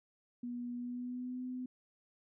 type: tone with pitch glide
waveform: sine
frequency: 242.6 to 252.8 Hz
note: B3 to B3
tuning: -31 to +41 cents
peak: -38 dBFS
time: 0.43-1.66 s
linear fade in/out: 5 ms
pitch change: +72 cents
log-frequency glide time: 0.75-1.42 s
effects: none